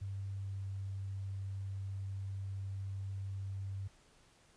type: tone with pitch glide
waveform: sine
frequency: 98 to 97.38 Hz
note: G2 to G2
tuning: 0 to -11 cents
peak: -38 dBFS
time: 0.01-3.88 s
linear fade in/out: 10 ms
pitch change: -11 cents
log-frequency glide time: 0.43-0.61 s
effects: pink hiss -66 dBFS RMS until 4.56 s + resampled to 22050 Hz